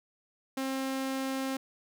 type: tone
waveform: sawtooth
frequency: 266.4 Hz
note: C4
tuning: 31 cents sharp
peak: -27 dBFS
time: 0.57-1.57 s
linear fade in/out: 5 ms
effects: none